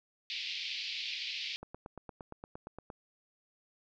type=band-pass noise; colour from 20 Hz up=pink; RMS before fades=-39 dBFS; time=0.3-1.56 s; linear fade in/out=0 ms; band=2300 to 4900 Hz; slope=48 dB/octave
type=click train; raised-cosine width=1 ms; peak=-30 dBFS; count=12; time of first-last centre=1.63-2.902 s; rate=8.65 Hz
effects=none